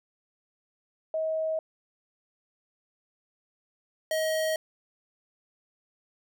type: tone pair in turn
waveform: sine / square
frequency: 636 / 632.3 Hz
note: D#5 / D#5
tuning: +38 / +28 cents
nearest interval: unison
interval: 10 cents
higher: first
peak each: -26 dBFS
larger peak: neither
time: 1.14-1.59 / 4.11-4.56 s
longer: neither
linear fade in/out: 2 ms
effects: none